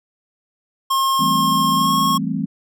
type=tone with pitch glide; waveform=square; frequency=1073 to 1091.1 Hz; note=C6 to C#6; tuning=+43 to -28 cents; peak=-16 dBFS; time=0.9-2.18 s; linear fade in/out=10 ms; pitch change=+29 cents; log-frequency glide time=1.75-1.92 s
type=chord; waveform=sine; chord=A minor seventh; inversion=second; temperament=equal with one note detuned; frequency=165.67 / 196 / 220 / 261.6 Hz; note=E3 / G3 / A3 / C4; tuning=+9 / 0 / 0 / 0 cents; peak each=-25 dBFS; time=1.19-2.46 s; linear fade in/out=10 ms
effects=none